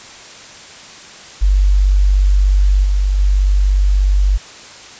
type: tone with level steps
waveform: sine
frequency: 48.38 Hz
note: G1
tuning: 22 cents flat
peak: -8 / -11 / -9 dBFS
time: 1.41-4.38 s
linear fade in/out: 20 ms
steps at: 2.83 / 3.18 s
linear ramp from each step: 20 ms
effects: white hiss -36 dBFS RMS until 4.99 s + resampled to 16000 Hz